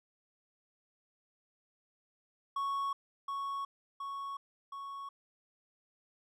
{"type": "tone with echo", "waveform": "triangle", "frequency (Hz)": 1108.7, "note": "C#6", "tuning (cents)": 0, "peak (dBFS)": -30, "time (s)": [2.56, 2.93], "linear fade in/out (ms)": 5, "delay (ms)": 720, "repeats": 3, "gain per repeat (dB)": -3, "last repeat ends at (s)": 5.09, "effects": []}